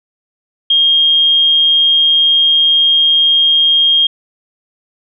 sine tone, 3231 Hz, G#7, 48 cents flat, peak -7 dBFS, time 0.7-4.07 s, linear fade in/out 5 ms, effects none

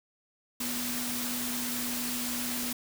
sine tone in noise, 243.8 Hz, B3, 22 cents flat, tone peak -36 dBFS, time 0.6-2.73 s, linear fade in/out 5 ms, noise white, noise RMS -34 dBFS, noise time 0.6-2.73 s, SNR -5 dB, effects none

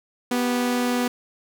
sawtooth tone pair together, 245.5 / 389.2 Hz, B3 / G4, -10 / -12 cents, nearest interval minor sixth, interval 798 cents, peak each -17 / -28 dBFS, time 0.31-1.08 s, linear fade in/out 5 ms, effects none

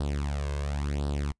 sawtooth tone with flanger, 71.7 Hz, D2, 41 cents flat, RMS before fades -30 dBFS, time 0-1.32 s, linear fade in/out 5 ms, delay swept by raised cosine 0.22 to 1.92 ms, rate 0.94 Hz, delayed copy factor +0.8, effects noise-tail reverb RT60 0.1 s tail -26 dB re dry + resampled to 22050 Hz

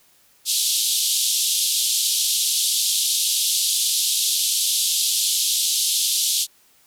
pink band-pass noise, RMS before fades -21 dBFS, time 0.45-6.47 s, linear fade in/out 50 ms, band 3200 to 13000 Hz, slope 48 dB/octave, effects white hiss -57 dBFS RMS until 6.86 s

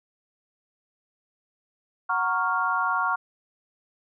sine chord, Gb major seventh, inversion none, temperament equal, 740 / 932.3 / 1108.7 / 1396.9 Hz, Gb5 / Bb5 / Db6 / F6, 0 / 0 / 0 / 0 cents, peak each -31 / -29 / -26 / -26 dBFS, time 2.09-3.16 s, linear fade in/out 10 ms, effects none

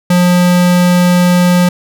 square tone, 178 Hz, F3, 33 cents sharp, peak -7 dBFS, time 0.1-1.69 s, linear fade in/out 5 ms, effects none

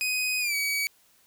sawtooth tone with pitch glide, 2504 to 2270 Hz, D#7 to C#7, +10 to +41 cents, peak -22 dBFS, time 0.01-0.87 s, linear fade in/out 0 ms, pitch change -169 cents, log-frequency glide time 0.4-0.55 s, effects white hiss -62 dBFS RMS until 1.26 s

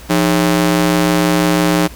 sawtooth ring-modulated tone, 240 Hz, B3, 49 cents flat, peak -4 dBFS, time 0.09-1.88 s, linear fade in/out 20 ms, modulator 67 Hz, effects added 60 Hz sine -35 dBFS peak until 1.95 s + pink hiss -38 dBFS RMS until 1.95 s

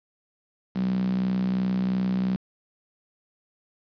sawtooth tone with high-pass filter, 62.9 Hz, B1, 32 cents sharp, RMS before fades -25 dBFS, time 0.75-2.36 s, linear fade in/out 0 ms, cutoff 190 Hz, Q 9.6, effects resampled to 11025 Hz + 9-bit

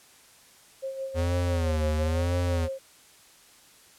sine tone with tremolo, 535 Hz, C5, 38 cents sharp, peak -29 dBFS, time 0.82-2.79 s, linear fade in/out 20 ms, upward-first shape sine, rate 6 Hz, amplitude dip 55%
square tone with vibrato, 82.41 Hz, E2, in tune, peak -25 dBFS, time 1.14-2.69 s, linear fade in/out 50 ms, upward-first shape sine, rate 1 Hz, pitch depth 120 cents each way
effects white hiss -55 dBFS RMS until 3.98 s + low-pass 11000 Hz 12 dB/octave

